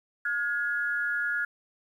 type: tone pair together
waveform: sine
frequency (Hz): 1430 / 1679.4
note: F6 / G#6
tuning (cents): +41 / +19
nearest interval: minor third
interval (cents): 278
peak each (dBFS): -28 / -30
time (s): 0.25-1.45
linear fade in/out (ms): 5
effects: 10-bit